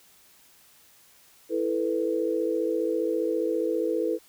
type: chord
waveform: sine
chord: E suspended fourth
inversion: none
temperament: just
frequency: 329.6 / 439.5 / 494.4 Hz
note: E4 / A4 / B4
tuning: 0 / -2 / +2 cents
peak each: -28 dBFS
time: 1.49-4.19 s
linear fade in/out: 50 ms
effects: white hiss -57 dBFS RMS until 4.28 s